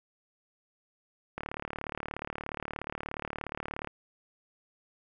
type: click train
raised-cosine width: 0.5 ms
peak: -20 dBFS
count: 93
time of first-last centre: 1.38-3.873 s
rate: 36.9 Hz
effects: none